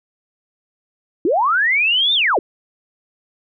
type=linear two-way sweep; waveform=sine; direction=up then down; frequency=291.2 to 3669 to 291.2 Hz; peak=-13 dBFS; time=1.25-2.39 s; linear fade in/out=2 ms; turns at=2.14 s; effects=none